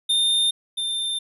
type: tone pair in turn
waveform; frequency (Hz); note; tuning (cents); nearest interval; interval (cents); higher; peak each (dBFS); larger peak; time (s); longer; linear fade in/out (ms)
square; 3626 / 3591; A#7 / A7; -49 / +35; unison; 16; first; -18 / -24; first; 0.09-0.51 / 0.77-1.19; neither; 10
effects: resampled to 32000 Hz